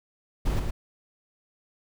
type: noise with echo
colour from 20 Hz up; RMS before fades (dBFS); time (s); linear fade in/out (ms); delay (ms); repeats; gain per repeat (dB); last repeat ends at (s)
brown; -24; 0.45-0.6; 10; 110; 1; -4; 0.71
effects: none